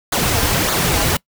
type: noise with flanger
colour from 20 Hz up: pink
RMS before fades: -17 dBFS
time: 0.12-1.17 s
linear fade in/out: 5 ms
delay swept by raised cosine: 0.35 to 5.45 ms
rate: 1.7 Hz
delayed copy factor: -0.65
effects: noise-tail reverb RT60 0.1 s tail -23 dB re dry